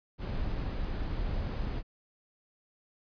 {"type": "noise", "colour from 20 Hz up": "brown", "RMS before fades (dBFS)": -33, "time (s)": [0.18, 1.83], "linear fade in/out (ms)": 50, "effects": ["resampled to 11025 Hz"]}